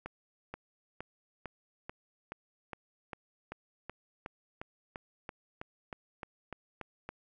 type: accelerating click train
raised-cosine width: 0.5 ms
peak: -25 dBFS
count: 20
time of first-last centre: 0.06-7.09 s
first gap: 480 ms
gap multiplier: 0.97
effects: none